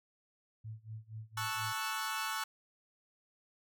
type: tone with tremolo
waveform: sine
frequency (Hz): 109.9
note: A2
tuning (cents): -2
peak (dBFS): -40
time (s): 0.64-1.73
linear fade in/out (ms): 10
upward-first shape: sine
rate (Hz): 4.2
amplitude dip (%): 95
type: chord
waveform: sawtooth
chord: F# minor seventh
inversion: first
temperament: equal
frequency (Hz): 880 / 1108.7 / 1318.5 / 1480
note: A5 / C#6 / E6 / F#6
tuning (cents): 0 / 0 / 0 / 0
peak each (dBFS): -37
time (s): 1.37-2.44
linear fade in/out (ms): 5
effects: none